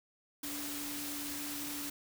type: tone in noise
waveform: sine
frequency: 290 Hz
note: D4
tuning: 22 cents flat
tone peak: -43 dBFS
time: 0.43-1.9 s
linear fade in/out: 5 ms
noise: white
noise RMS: -41 dBFS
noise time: 0.43-1.9 s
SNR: -5 dB
effects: none